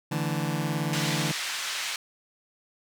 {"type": "chord", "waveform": "sawtooth", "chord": "D suspended second", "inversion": "none", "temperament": "just", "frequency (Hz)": [146.83, 165.19, 220.2], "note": ["D3", "E3", "A3"], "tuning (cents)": [0, 4, 2], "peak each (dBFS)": [-25, -26, -31], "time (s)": [0.11, 1.32], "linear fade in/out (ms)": 10}
{"type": "band-pass noise", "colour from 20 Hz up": "pink", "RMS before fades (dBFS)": -32, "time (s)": [0.93, 1.96], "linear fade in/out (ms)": 2, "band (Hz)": [1700, 6800], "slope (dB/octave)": 12}
{"effects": []}